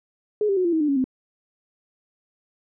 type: tone with pitch steps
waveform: sine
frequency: 421.6 / 393.4 / 367 / 342.4 / 319.5 / 298.1 / 278.2 / 259.5 Hz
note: G#4 / G4 / F#4 / F4 / D#4 / D4 / C#4 / C4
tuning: +26 / +6 / -14 / -34 / +46 / +26 / +6 / -14 cents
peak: -18 dBFS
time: 0.41-1.042 s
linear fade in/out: 2 ms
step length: 79 ms
effects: none